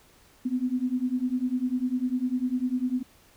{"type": "beating tone pair", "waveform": "sine", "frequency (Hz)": [246.9, 256.9], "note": ["B3", "C4"], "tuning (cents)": [0, -32], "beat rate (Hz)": 10, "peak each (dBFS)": [-28, -27], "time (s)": [0.45, 3.03], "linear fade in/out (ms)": 10, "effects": ["pink hiss -58 dBFS RMS until 3.36 s"]}